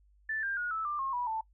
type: tone with pitch steps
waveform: sine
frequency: 1759 / 1594.5 / 1445.4 / 1310.2 / 1187.6 / 1076.6 / 975.9 / 884.6 Hz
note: A6 / G6 / F#6 / E6 / D6 / C6 / B5 / A5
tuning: -1 / +29 / -41 / -11 / +19 / +49 / -21 / +9 cents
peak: -31 dBFS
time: 0.29-1.41 s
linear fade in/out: 5 ms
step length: 140 ms
effects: noise-tail reverb RT60 0.1 s tail -20 dB re dry + added 50 Hz sine -61 dBFS peak until 1.53 s